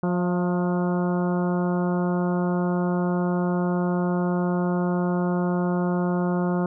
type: harmonic tone with a mistuned harmonic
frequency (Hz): 178.2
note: F3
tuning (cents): +35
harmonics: 1 / 2 / 3 / 4 / 5 / 6 / 7 / 8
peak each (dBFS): -22 / -28 / -32 / -34 / -36 / -38 / -39 / -40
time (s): 0.03-6.66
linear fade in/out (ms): 2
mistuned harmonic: 4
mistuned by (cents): -35
effects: none